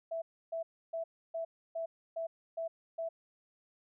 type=tone bursts; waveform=sine; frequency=659.3 Hz; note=E5; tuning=in tune; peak=-34 dBFS; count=8; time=0.11-3.09 s; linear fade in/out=10 ms; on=110 ms; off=300 ms; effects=none